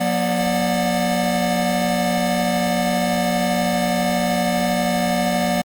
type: tone cluster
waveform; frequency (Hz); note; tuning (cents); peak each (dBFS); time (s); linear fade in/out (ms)
square; 180.2 / 238.5 / 589 / 728; F#3 / A#3 / D5 / F#5; -45 / +40 / +5 / -28; -24; 0-5.62; 10
effects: Opus 32 kbps